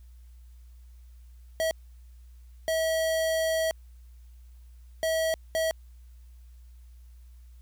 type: tone bursts at uneven times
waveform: square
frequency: 645 Hz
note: E5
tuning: 38 cents flat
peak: -25 dBFS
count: 4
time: 1.6-1.71 / 2.68-3.71 / 5.03-5.34 / 5.55-5.71 s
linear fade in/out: 0 ms
effects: added 60 Hz sine -47 dBFS peak until 7.61 s + white hiss -69 dBFS RMS until 7.61 s

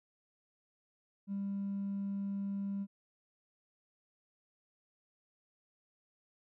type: tone with hard clipping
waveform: sine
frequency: 198.4 Hz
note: G3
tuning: 21 cents sharp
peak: -35 dBFS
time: 1.27-2.87 s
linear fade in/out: 50 ms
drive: 1 dB
effects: none

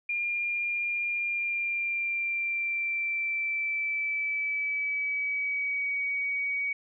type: tone with pitch glide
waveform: sine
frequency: 2405 to 2257 Hz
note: D7 to C#7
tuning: +41 to +31 cents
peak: -27 dBFS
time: 0.09-6.73 s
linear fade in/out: 5 ms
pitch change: -110 cents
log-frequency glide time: 1.14-6 s
effects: none

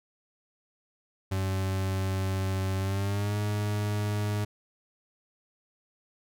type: tone with pitch glide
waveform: 40% pulse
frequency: 95.5 to 104.14 Hz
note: G2 to G#2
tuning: -45 to +5 cents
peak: -26 dBFS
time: 1.31-4.45 s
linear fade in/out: 10 ms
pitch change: +150 cents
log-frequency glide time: 2.78-3.37 s
effects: none

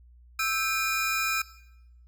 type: tone cluster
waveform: square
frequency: 1314 / 1572 / 2425 / 5170 Hz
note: E6 / G6 / D#7 / E8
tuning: -6 / +4 / -45 / -34 cents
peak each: -30 / -36 / -29 / -36 dBFS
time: 0.39-1.42 s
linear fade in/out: 5 ms
effects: noise-tail reverb RT60 0.9 s tail -19 dB re dry + added 60 Hz sine -51 dBFS peak until 2.07 s

